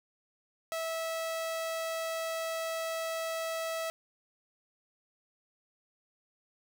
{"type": "tone", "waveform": "sawtooth", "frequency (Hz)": 652, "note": "E5", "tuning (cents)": -19, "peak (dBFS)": -29, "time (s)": [0.72, 3.9], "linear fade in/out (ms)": 0, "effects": []}